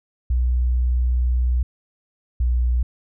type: tone pair in turn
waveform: sine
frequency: 61.6 / 60.82 Hz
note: B1 / B1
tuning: -4 / -26 cents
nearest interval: unison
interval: 22 cents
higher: first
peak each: -16 dBFS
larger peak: neither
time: 0.3-1.63 / 2.4-2.83 s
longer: first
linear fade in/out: 5 ms
effects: none